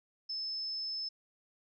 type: tone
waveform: sine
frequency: 5240 Hz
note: E8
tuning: 11 cents flat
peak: -35 dBFS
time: 0.29-1.09 s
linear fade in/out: 10 ms
effects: none